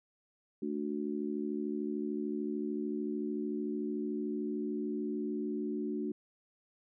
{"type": "chord", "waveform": "sine", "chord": "D major", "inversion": "second", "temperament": "just", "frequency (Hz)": [220.2, 293.7, 367.1], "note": ["A3", "D4", "F#4"], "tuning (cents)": [2, 0, -14], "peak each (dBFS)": [-37, -37, -38], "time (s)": [0.62, 6.12], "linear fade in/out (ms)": 5, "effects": []}